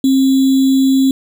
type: tone with sample-and-hold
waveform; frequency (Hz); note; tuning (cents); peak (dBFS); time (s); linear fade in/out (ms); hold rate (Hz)
sine; 267; C4; +35; -8; 0.04-1.11; 2; 3675
effects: none